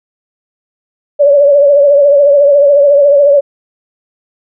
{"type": "tone with vibrato", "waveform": "sine", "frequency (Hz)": 570, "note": "C#5", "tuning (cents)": 48, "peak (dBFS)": -3, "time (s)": [1.19, 3.41], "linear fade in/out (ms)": 20, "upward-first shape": "triangle", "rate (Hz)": 14, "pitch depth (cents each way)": 64, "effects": []}